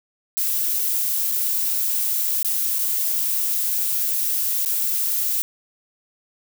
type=noise with dropouts; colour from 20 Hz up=violet; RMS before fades=-22 dBFS; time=0.37-5.42 s; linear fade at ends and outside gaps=0 ms; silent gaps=1.315-1.321 / 2.428-2.447 / 2.785-2.79 / 4.649-4.659 s; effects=none